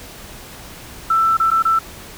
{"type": "tone with dropouts", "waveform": "sine", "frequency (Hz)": 1329, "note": "E6", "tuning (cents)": 14, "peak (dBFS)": -12, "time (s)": [1.1, 1.79], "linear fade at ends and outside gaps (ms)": 5, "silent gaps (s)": [[1.37, 1.399], [1.504, 1.514], [1.624, 1.651]], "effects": ["pink hiss -37 dBFS RMS until 2.17 s"]}